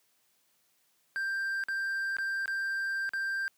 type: tone with dropouts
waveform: triangle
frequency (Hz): 1579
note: G6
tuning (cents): +12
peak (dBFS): -28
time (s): 1.16-3.48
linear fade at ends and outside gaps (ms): 0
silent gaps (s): 1.638-1.685 / 2.168-2.185 / 2.458-2.479 / 3.092-3.135
effects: white hiss -71 dBFS RMS until 3.57 s + high-pass 100 Hz 12 dB/octave